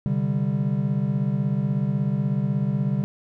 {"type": "chord", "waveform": "triangle", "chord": "C suspended second", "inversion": "none", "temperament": "just", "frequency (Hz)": [130.81, 147.16, 196.22], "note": ["C3", "D3", "G3"], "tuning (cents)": [0, 4, 2], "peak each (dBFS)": [-24, -23, -23], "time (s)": [0.06, 3.04], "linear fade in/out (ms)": 0, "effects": []}